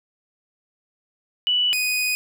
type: tone pair in turn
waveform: sine / sawtooth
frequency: 2960 / 2489 Hz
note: F#7 / D#7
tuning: 0 / 0 cents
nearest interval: minor third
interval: 300 cents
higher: first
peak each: -17 dBFS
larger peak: neither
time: 1.47-1.73 / 1.73-2.15 s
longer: second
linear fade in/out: 0 ms
effects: none